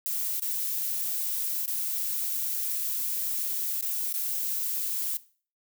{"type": "noise with dropouts", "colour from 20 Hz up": "violet", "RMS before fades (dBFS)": -30, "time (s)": [0.06, 5.17], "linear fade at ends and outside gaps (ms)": 0, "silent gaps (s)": [[0.397, 0.421], [1.658, 1.679], [3.81, 3.825], [4.126, 4.14]], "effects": ["noise-tail reverb RT60 0.4 s tail -17 dB re dry"]}